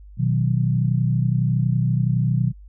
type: chord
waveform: sine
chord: B major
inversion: none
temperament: equal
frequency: 123.47 / 155.56 / 185 Hz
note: B2 / D#3 / F#3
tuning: 0 / 0 / 0 cents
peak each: -19 / -22 / -25 dBFS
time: 0.17-2.53 s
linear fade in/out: 50 ms
effects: added 50 Hz sine -40 dBFS peak until 2.68 s